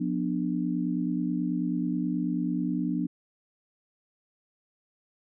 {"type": "chord", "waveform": "sine", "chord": "B diminished", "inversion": "second", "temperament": "just", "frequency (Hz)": [177.8, 246.9, 296.3], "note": ["F3", "B3", "D4"], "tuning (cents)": [31, 0, 15], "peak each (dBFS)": -30, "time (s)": [0, 3.07], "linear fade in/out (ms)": 10, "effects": []}